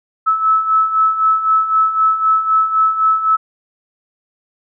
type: beating tone pair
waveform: sine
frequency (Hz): 1300 / 1303.9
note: E6 / E6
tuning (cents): -24 / -19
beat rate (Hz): 3.9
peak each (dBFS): -18 / -12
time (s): 0.26-3.37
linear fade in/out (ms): 20
effects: none